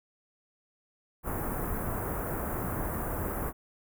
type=band-stop noise; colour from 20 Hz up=pink; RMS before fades=-33 dBFS; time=1.23-3.53 s; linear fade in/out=50 ms; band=1500 to 12000 Hz; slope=24 dB/octave; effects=none